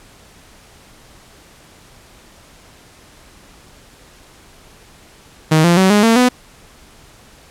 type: tone with pitch steps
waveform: sawtooth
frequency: 157.1 / 172.31 / 189 / 207.3 / 227.4 / 249.4 Hz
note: D#3 / F3 / F#3 / G#3 / A#3 / B3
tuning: +17 / -23 / +37 / -3 / -43 / +17 cents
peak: -5 dBFS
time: 5.51-6.29 s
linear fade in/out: 10 ms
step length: 130 ms
effects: pink hiss -45 dBFS RMS until 7.5 s + low-pass 11000 Hz 12 dB/octave